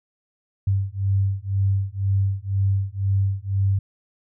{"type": "beating tone pair", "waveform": "sine", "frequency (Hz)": [96.9, 98.9], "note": ["G2", "G2"], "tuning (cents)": [-20, 16], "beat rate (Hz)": 2, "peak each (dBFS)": -22, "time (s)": [0.67, 3.79], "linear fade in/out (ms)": 5, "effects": []}